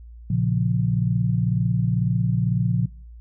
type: chord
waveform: sine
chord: Bb minor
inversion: none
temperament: equal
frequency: 116.54 / 138.59 / 174.61 Hz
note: Bb2 / Db3 / F3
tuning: 0 / 0 / 0 cents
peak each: -22 / -24 / -23 dBFS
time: 0.3-2.86 s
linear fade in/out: 5 ms
effects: noise-tail reverb RT60 0.5 s tail -22 dB re dry + added 58 Hz sine -39 dBFS peak until 3.2 s